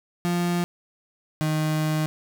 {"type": "tone pair in turn", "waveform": "35% pulse", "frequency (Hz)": [174.61, 155.18], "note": ["F3", "D#3"], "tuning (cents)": [0, -4], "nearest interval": "major second", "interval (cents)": 204, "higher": "first", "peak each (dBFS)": -20, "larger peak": "neither", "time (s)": [[0.25, 0.64], [1.41, 2.06]], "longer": "second", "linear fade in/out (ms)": 0, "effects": []}